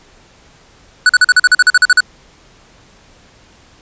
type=tone bursts; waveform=square; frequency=1480 Hz; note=F#6; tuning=in tune; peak=-5 dBFS; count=13; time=1.06-2.005 s; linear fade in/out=2 ms; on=33 ms; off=43 ms; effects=pink hiss -46 dBFS RMS until 3.81 s + resampled to 16000 Hz